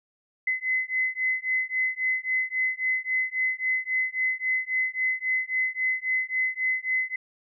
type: beating tone pair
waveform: sine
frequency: 2034 / 2037.7 Hz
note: C7 / C7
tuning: -50 / -46 cents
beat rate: 3.7 Hz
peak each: -27 dBFS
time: 0.47-7.16 s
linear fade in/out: 5 ms
effects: none